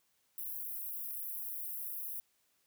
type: high-pass noise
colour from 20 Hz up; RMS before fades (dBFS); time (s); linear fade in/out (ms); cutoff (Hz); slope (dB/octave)
white; -41; 0.38-2.2; 0; 11000; 48
effects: white hiss -75 dBFS RMS until 2.66 s